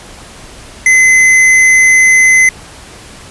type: tone with hard clipping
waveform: triangle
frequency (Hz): 2044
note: C7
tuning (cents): -41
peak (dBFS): -5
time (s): 0.86-2.49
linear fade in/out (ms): 2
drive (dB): 18
effects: pink hiss -33 dBFS RMS until 3.3 s + resampled to 24000 Hz